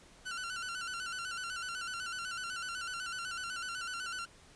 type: tone with vibrato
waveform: sawtooth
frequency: 1435 Hz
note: F6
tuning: 47 cents sharp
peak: -34 dBFS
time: 0.25-4.26 s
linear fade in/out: 20 ms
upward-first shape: square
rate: 8 Hz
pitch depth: 74 cents each way
effects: pink hiss -59 dBFS RMS until 4.55 s + resampled to 22050 Hz